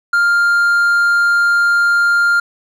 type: tone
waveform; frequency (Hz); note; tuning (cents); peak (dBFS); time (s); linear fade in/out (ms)
triangle; 1400; F6; +4; -8; 0.13-2.4; 5
effects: none